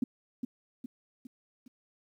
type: tone with echo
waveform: sine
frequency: 249.5 Hz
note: B3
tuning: 18 cents sharp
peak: -24 dBFS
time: 0.02-0.04 s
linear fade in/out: 5 ms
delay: 410 ms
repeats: 4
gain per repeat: -6 dB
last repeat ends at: 1.68 s
effects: 11-bit